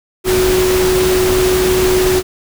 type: tone in noise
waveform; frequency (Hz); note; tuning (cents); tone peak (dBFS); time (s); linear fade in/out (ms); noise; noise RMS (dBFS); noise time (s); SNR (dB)
sine; 370; F#4; 0; -11; 0.24-2.23; 50; pink; -18; 0.24-2.23; +4
effects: none